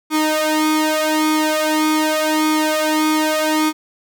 sawtooth tone with flanger, 309.6 Hz, D#4, 9 cents flat, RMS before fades -17 dBFS, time 0.1-3.73 s, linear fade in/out 50 ms, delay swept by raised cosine 0.87 to 2.37 ms, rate 0.84 Hz, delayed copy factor +0.85, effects none

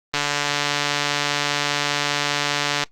click train, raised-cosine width 0.2 ms, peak -3 dBFS, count 392, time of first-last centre 0.14-2.837 s, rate 145 Hz, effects noise-tail reverb RT60 0.1 s tail -17 dB re dry + Opus 24 kbps

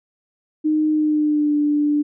sine tone with pitch glide, 307.8 to 294.8 Hz, D#4 to D4, -19 to +7 cents, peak -15 dBFS, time 0.64-2.03 s, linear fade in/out 20 ms, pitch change -74 cents, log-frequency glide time 0.91-1.56 s, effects none

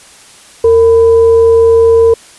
sine tone with frequency modulation, 457.5 Hz, A#4, 32 cents flat, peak -3 dBFS, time 0.64-2.14 s, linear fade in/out 5 ms, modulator 540 Hz, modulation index 0.23, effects white hiss -38 dBFS RMS until 2.38 s + resampled to 24000 Hz

